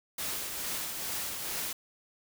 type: noise with tremolo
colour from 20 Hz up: white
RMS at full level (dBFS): -34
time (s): 0.18-1.73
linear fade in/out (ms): 5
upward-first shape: triangle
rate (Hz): 2.3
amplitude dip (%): 40
effects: none